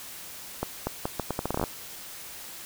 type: accelerating click train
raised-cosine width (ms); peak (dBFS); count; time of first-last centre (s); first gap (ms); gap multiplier
1; -13; 14; 0.63-1.639; 240; 0.77
effects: white hiss -42 dBFS RMS until 2.65 s